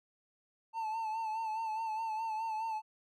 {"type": "tone with vibrato", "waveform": "triangle", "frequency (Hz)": 885, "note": "A5", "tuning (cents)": 10, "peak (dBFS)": -32, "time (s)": [0.73, 2.82], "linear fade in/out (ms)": 50, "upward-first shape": "sine", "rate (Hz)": 4.8, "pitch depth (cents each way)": 48, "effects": []}